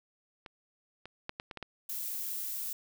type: clicks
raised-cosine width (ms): 0.3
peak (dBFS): -29 / -29 / -20 / -21 / -26 / -25 / -23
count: 7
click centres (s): 0.462 / 1.056 / 1.294 / 1.399 / 1.512 / 1.573 / 1.627
type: noise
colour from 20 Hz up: violet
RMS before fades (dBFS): -37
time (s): 1.89-2.73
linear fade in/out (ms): 5
effects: none